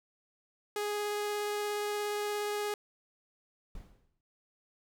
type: tone with vibrato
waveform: sawtooth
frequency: 415.3 Hz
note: G#4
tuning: in tune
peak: -28 dBFS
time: 0.76-2.74 s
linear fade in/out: 2 ms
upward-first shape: triangle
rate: 17 Hz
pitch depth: 8 cents each way
type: noise with exponential decay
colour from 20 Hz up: brown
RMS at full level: -44 dBFS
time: 3.75-4.21 s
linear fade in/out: 2 ms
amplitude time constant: 100 ms
effects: none